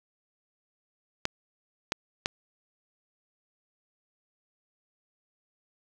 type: clicks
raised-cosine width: 0.2 ms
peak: -9 dBFS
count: 3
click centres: 1.254 / 1.921 / 2.259 s
effects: none